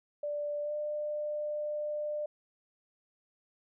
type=tone with pitch glide; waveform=sine; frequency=587.3 to 597.9 Hz; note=D5 to D5; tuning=0 to +31 cents; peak=-32 dBFS; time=0.23-2.26 s; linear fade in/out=5 ms; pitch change=+31 cents; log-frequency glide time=0.62-0.73 s; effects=none